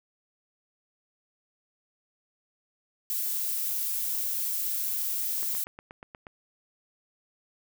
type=noise; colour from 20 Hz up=violet; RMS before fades=-30 dBFS; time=3.1-5.64 s; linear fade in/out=0 ms
type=click train; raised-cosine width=0.5 ms; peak=-28 dBFS; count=8; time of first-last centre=5.43-6.268 s; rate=8.35 Hz
effects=none